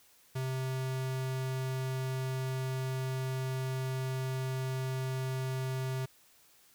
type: tone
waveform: square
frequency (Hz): 130.81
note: C3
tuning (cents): 0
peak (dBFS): -33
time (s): 0.35-6.06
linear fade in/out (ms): 10
effects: white hiss -63 dBFS RMS until 6.74 s